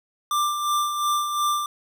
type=tone with tremolo; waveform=square; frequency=1184 Hz; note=D6; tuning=14 cents sharp; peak=-20 dBFS; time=0.31-1.66 s; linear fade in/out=2 ms; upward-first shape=sine; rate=2.8 Hz; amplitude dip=50%; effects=none